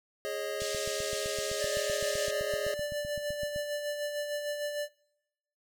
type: chord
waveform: square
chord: Ab suspended fourth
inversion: none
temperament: equal with one note detuned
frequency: 415.3 / 545.8 / 622.3 Hz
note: Ab4 / Db5 / Eb5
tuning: 0 / -27 / 0 cents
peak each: -38 dBFS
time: 0.25-2.74 s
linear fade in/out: 0 ms
type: band-pass noise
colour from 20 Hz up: white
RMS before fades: -39 dBFS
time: 0.6-2.31 s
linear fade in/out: 5 ms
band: 2600 to 7900 Hz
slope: 24 dB/octave
type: click train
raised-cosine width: 5 ms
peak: -31 dBFS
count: 24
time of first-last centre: 0.62-3.561 s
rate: 7.82 Hz
type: tone with tremolo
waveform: square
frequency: 587.3 Hz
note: D5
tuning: in tune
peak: -31 dBFS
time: 1.58-4.89 s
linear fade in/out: 50 ms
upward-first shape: sine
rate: 6.6 Hz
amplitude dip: 45%
effects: noise-tail reverb RT60 0.9 s tail -24 dB re dry